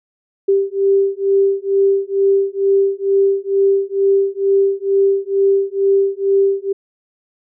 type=beating tone pair; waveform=sine; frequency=392 / 394.2 Hz; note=G4 / G4; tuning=0 / +10 cents; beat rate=2.2 Hz; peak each=-15 dBFS; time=0.48-6.73 s; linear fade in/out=10 ms; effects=none